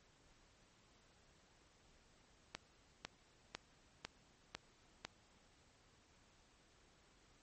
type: click train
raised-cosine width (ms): 0.2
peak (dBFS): -25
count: 6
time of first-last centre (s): 2.55-5.05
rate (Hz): 2
effects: pink hiss -70 dBFS RMS until 7.42 s + MP3 32 kbps